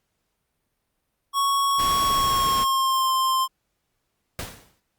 square tone with pitch glide, 1108.7 to 1050.7 Hz, C#6 to C6, 0 to +7 cents, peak -20 dBFS, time 1.33-3.48 s, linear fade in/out 50 ms, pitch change -93 cents, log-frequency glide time 2.06-3.09 s
pink noise, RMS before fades -31 dBFS, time 1.78-2.65 s, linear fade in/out 20 ms
pink noise with exponential decay, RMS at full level -30 dBFS, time 4.39-4.8 s, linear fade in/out 0 ms, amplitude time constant 87 ms
effects pink hiss -75 dBFS RMS until 4.98 s + Opus 48 kbps

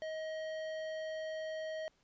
triangle tone with hard clipping, 631 Hz, D#5, 24 cents sharp, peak -40 dBFS, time 0.02-1.88 s, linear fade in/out 0 ms, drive 16 dB, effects pink hiss -73 dBFS RMS until 2.03 s + resampled to 16000 Hz

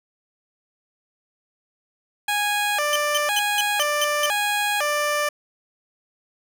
15% pulse tone with vibrato, 699 Hz, F5, 1 cent sharp, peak -14 dBFS, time 2.28-5.29 s, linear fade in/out 5 ms, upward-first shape square, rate 0.99 Hz, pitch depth 290 cents each way
sawtooth tone bursts, 3055 Hz, G7, 45 cents flat, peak -17 dBFS, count 7, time 2.93-4.259 s, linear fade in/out 0 ms, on 27 ms, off 190 ms
effects none

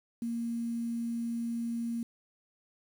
sine tone with quantisation, 233.1 Hz, A#3, in tune, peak -31 dBFS, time 0.22-2.03 s, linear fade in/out 2 ms, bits 9, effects none

